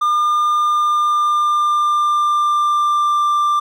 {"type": "tone with pitch glide", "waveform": "triangle", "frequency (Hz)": [1205, 1184.3], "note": ["D6", "D6"], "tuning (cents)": [44, 14], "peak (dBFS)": -11, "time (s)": [0.01, 3.6], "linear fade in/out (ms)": 10, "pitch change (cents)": -30, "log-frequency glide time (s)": [0.52, 3.29], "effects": []}